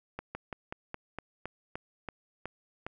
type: slowing click train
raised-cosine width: 0.5 ms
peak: -22 dBFS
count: 11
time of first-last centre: 0.19-2.866 s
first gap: 160 ms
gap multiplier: 1.11
effects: none